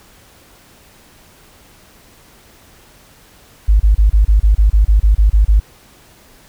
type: tone bursts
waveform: sine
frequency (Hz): 51.91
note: G#1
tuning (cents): 0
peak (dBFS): -6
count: 13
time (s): 3.68-5.6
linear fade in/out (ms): 10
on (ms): 120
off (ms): 30
effects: pink hiss -46 dBFS RMS until 6.48 s